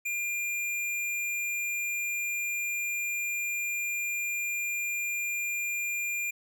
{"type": "tone", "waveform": "square", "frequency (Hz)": 2400, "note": "D7", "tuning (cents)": 37, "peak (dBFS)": -30, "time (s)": [0.05, 6.31], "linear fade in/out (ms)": 10, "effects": []}